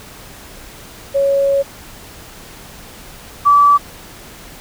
sine tone pair in turn, 554.4 / 1153.9 Hz, C#5 / D6, 0 / -31 cents, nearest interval octave + minor second, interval 1269 cents, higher second, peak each -11 / -6 dBFS, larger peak second, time 1.14-1.63 / 3.45-3.78 s, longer first, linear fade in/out 20 ms, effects pink hiss -37 dBFS RMS until 4.6 s

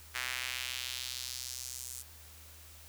sawtooth tone with high-pass filter sweep, 126.8 Hz, B2, 46 cents sharp, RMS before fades -40 dBFS, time 0.14-2.03 s, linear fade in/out 20 ms, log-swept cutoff 1800 to 8200 Hz, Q 1.6, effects added 78 Hz sine -55 dBFS peak until 2.88 s + white hiss -55 dBFS RMS until 2.88 s

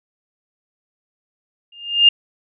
sine tone with exponential growth, 2815 Hz, F7, 13 cents sharp, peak -4 dBFS, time 1.72-2.09 s, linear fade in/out 5 ms, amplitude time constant 80 ms, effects none

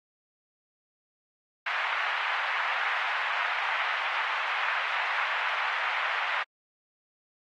white band-pass noise, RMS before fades -30 dBFS, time 1.66-6.43 s, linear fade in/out 5 ms, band 830 to 2300 Hz, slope 24 dB/octave, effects AAC 32 kbps

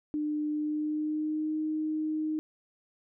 sine tone with pitch glide, 300.6 to 310.1 Hz, D4 to D#4, +40 to -6 cents, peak -28 dBFS, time 0.14-2.39 s, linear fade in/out 0 ms, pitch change +54 cents, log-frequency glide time 0.51-1.57 s, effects none

